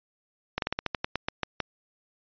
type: slowing click train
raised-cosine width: 0.3 ms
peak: -11 dBFS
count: 12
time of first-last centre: 0.58-1.603 s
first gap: 42 ms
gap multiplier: 1.15
effects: resampled to 11025 Hz

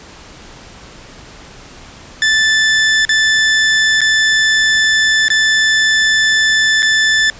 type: tone with dropouts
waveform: sawtooth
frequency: 1756 Hz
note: A6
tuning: 4 cents flat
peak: -6 dBFS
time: 2.22-7.3 s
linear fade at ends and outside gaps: 1 ms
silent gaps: 3.051-3.092 / 4.007-4.015 / 5.283-5.302 / 6.823-6.828 s
effects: pink hiss -37 dBFS RMS until 7.39 s + resampled to 16000 Hz

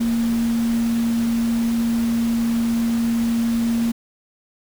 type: tone in noise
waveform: sine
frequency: 231.7 Hz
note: A#3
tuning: 10 cents flat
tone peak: -17 dBFS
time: 0-3.92 s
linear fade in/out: 10 ms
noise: pink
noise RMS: -34 dBFS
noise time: 0-3.92 s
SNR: +14 dB
effects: none

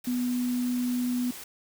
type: tone in noise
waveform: sine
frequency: 246.9 Hz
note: B3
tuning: in tune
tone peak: -25 dBFS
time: 0.07-1.31 s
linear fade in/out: 5 ms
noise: white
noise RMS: -42 dBFS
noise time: 0.04-1.44 s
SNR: +14 dB
effects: none

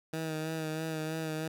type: tone with vibrato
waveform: 15% pulse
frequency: 158.4 Hz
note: D#3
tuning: 31 cents sharp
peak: -27 dBFS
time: 0.13-1.48 s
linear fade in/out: 5 ms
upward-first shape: sine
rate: 3.1 Hz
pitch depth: 30 cents each way
effects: none

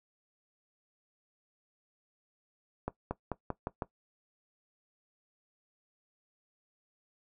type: accelerating click train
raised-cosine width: 1 ms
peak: -19 dBFS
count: 6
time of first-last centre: 2.88-3.822 s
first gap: 230 ms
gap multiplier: 0.9
effects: noise-tail reverb RT60 0.1 s tail -17 dB re dry

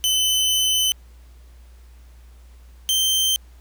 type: tone pair in turn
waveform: sawtooth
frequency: 3037 / 3121 Hz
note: F#7 / G7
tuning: +44 / -8 cents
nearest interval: unison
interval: 48 cents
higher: second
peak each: -14 dBFS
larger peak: neither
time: 0.04-0.92 / 2.89-3.36 s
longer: first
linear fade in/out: 0 ms
effects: added 60 Hz sine -43 dBFS peak until 3.6 s + pink hiss -58 dBFS RMS until 3.6 s

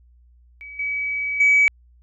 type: tone with level steps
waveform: sine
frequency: 2279 Hz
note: C#7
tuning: 47 cents sharp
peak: -35 / -22 / -11 dBFS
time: 0.61-1.68 s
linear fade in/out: 0 ms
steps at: 0.79 / 1.4 s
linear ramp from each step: 5 ms
effects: tanh soft clip ceiling -8 dBFS + added 60 Hz sine -50 dBFS peak until 2.02 s

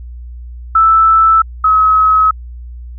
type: tone pair in turn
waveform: sine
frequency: 1318.5 / 1280.2 Hz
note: E6 / D#6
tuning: 0 / +49 cents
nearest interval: minor second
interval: 51 cents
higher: first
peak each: -5 / -6 dBFS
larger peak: first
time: 0.75-1.42 / 1.64-2.31 s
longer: neither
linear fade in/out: 5 ms
effects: added 60 Hz sine -26 dBFS peak until 2.98 s

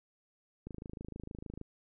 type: click train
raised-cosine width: 3 ms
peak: -30 dBFS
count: 26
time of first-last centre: 0.67-1.613 s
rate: 26.5 Hz
effects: none

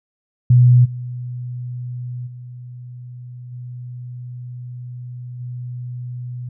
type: tone with level steps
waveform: sine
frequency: 123.47 Hz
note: B2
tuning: in tune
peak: -7 / -25 / -32 / -29 / -26 dBFS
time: 0.5-6.49 s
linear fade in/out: 5 ms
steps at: 0.84 / 2.26 / 3.51 / 5.39 s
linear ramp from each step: 20 ms
effects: none

